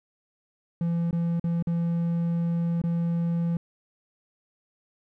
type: tone with dropouts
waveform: triangle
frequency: 169.3 Hz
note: E3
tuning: 46 cents sharp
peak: -21 dBFS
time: 0.81-3.57 s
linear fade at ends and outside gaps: 2 ms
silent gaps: 1.11-1.128 / 1.397-1.441 / 1.625-1.671 / 2.817-2.838 s
effects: none